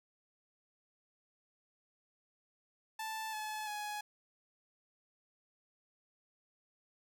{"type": "tone with pitch steps", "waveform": "sawtooth", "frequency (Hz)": [880, 858.4, 837.4], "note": ["A5", "A5", "G#5"], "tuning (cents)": [0, -43, 14], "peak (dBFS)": -35, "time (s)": [2.99, 4.01], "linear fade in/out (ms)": 5, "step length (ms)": 340, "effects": []}